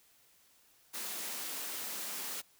white high-pass noise, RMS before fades -40 dBFS, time 0.93-2.42 s, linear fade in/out 20 ms, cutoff 180 Hz, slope 48 dB/octave, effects white hiss -66 dBFS RMS until 2.59 s

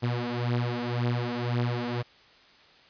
sawtooth beating tone pair, 120 / 121.9 Hz, B2 / B2, -49 / -22 cents, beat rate 1.9 Hz, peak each -25 / -26 dBFS, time 0.02-2.03 s, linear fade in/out 20 ms, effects white hiss -56 dBFS RMS until 2.89 s + resampled to 11025 Hz

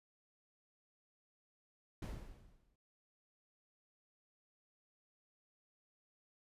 brown noise with exponential decay, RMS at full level -39 dBFS, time 2.02-2.76 s, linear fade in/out 5 ms, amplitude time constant 160 ms, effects resampled to 32000 Hz

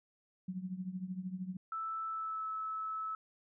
sine tone with tremolo, 185 Hz, F#3, in tune, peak -34 dBFS, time 0.48-1.57 s, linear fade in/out 5 ms, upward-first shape triangle, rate 13 Hz, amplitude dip 85%
sine tone with pitch glide, 1318.5 to 1301.9 Hz, E6 to E6, 0 to -22 cents, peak -36 dBFS, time 1.72-3.15 s, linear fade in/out 2 ms, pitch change -22 cents, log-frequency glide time 2.08-2.46 s
effects none

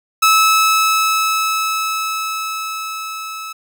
sawtooth tone with level ramp, 1300 Hz, E6, 24 cents flat, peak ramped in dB -5 to -23 dBFS, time 0.22-3.53 s, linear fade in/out 10 ms, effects none

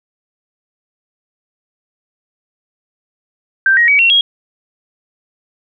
sine tone with pitch steps, 1568 / 1886.3 / 2269 / 2730 / 3284 Hz, G6 / A#6 / C#7 / F7 / G#7, 0 / +20 / +40 / -40 / -20 cents, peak -7 dBFS, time 3.66-4.21 s, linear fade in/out 2 ms, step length 110 ms, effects none

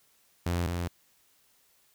sawtooth tone pair in turn, 87 / 87 Hz, F2 / F2, -6 / -6 cents, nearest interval unison, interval 0 cents, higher neither, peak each -23 / -26 dBFS, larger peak first, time 0.46-0.67 / 0.67-0.88 s, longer neither, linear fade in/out 5 ms, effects white hiss -66 dBFS RMS until 1.94 s

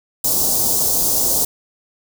white band-stop noise, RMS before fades -17 dBFS, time 0.24-1.45 s, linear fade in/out 5 ms, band 830 to 5000 Hz, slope 24 dB/octave, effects none

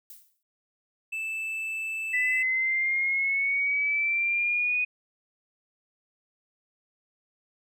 violet noise with exponential decay, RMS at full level -43 dBFS, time 0.1-0.43 s, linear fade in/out 1 ms, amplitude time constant 70 ms
triangle tone, 2637 Hz, E7, in tune, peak -28 dBFS, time 1.12-2.43 s, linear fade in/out 10 ms
sine exponential sweep, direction up, 1988 to 2489 Hz, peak -23 dBFS, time 2.13-4.85 s, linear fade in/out 10 ms
effects none

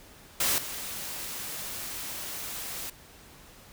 white noise with level steps, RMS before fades -26 / -37 dBFS, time 0.4-2.9 s, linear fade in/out 5 ms, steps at 0.58 s, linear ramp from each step 2 ms, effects pink hiss -52 dBFS RMS until 3.72 s

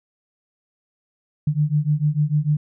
sine beating tone pair, 146.3 / 153 Hz, D3 / D#3, -6 / -29 cents, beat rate 6.7 Hz, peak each -20 dBFS, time 1.47-2.57 s, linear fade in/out 5 ms, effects none

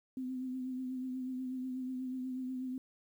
sine tone with vibrato, 256.7 Hz, C4, 33 cents flat, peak -36 dBFS, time 0.17-2.78 s, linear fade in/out 2 ms, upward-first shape triangle, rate 8.2 Hz, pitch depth 37 cents each way, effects 11-bit

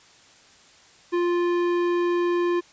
sine tone with tanh clipping, 349.2 Hz, F4, in tune, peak -22 dBFS, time 1.12-2.61 s, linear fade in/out 20 ms, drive 15 dB, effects white hiss -53 dBFS RMS until 2.72 s + resampled to 16000 Hz

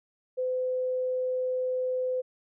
sine tone, 509 Hz, C5, 48 cents flat, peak -26 dBFS, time 0.37-2.22 s, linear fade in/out 20 ms, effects none

